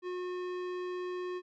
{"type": "tone with tanh clipping", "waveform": "sine", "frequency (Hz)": 361.6, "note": "F#4", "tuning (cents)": -40, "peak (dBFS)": -37, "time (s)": [0.02, 1.42], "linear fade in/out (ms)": 50, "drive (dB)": 17, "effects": []}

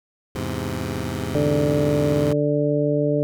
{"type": "chord", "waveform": "15% pulse", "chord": "E augmented", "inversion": "none", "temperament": "equal with one note detuned", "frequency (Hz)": [82.41, 103.83, 129.83], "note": ["E2", "G#2", "B#2"], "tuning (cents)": [0, 0, -13], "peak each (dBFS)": -23, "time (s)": [0.35, 2.33], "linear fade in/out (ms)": 5}
{"type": "harmonic tone", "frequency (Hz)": 146.83, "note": "D3", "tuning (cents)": 0, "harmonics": [1, 2, 3, 4], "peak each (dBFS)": [-23, -23, -23, -23], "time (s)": [1.35, 3.23], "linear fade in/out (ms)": 0}
{"effects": []}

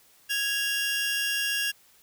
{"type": "tone pair together", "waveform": "sawtooth", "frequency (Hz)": [1656.6, 2786], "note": ["G#6", "F7"], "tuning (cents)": [-5, -5], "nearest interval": "major sixth", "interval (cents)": 900, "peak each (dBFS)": -25, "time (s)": [0.29, 1.72], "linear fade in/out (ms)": 20, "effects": ["white hiss -59 dBFS RMS until 2.02 s"]}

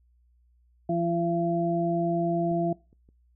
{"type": "harmonic tone", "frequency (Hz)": 170, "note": "F3", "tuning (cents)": -46, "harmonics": [1, 2, 4], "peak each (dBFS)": [-28, -28, -28], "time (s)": [0.89, 2.73], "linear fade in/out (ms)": 5}
{"type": "clicks", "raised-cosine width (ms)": 3, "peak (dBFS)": [-35, -44, -45], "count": 3, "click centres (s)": [2.514, 2.929, 3.089]}
{"effects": ["noise-tail reverb RT60 0.3 s tail -22 dB re dry", "added 60 Hz sine -60 dBFS peak until 3.35 s"]}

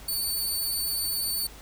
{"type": "tone", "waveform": "15% pulse", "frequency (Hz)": 4504, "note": "C#8", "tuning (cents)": 27, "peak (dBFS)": -20, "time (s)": [0.08, 1.47], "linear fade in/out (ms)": 5, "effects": ["added 50 Hz sine -47 dBFS peak until 1.61 s", "pink hiss -48 dBFS RMS until 1.61 s"]}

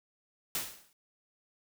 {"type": "noise with exponential decay", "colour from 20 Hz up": "white", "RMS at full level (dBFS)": -31, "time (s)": [0.55, 0.93], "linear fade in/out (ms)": 1, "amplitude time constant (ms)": 81, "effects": []}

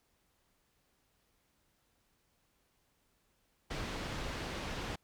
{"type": "low-pass noise", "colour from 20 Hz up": "pink", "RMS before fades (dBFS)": -40, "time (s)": [3.7, 4.96], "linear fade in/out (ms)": 10, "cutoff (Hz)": 4500, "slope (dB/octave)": 12, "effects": ["pink hiss -75 dBFS RMS until 5.03 s"]}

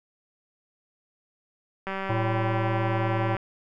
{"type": "click train", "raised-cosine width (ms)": 0.5, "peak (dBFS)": -17, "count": 290, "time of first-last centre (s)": [1.87, 3.367], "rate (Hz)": 193}
{"type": "harmonic tone", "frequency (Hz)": 111.8, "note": "A2", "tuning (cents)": 28, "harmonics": [1, 3, 5, 7, 9], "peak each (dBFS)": [-26, -31, -33, -34, -36], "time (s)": [2.09, 3.36], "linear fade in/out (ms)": 10}
{"effects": []}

